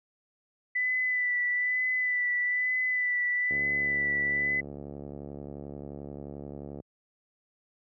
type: tone with vibrato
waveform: sine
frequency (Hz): 1989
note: B6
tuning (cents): +12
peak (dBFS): -25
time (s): 0.75-4.61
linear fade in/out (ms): 10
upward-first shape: sine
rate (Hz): 1.1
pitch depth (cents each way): 23
type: click train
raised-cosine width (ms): 2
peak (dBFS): -27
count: 236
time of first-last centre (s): 3.51-6.801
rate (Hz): 71.4
effects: high-pass 80 Hz 12 dB/octave